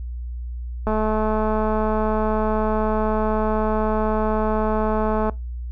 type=click train; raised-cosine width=1 ms; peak=-10 dBFS; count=957; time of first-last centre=0.87-5.296 s; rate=216 Hz; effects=noise-tail reverb RT60 0.2 s tail -21 dB re dry + added 60 Hz sine -27 dBFS peak until 5.71 s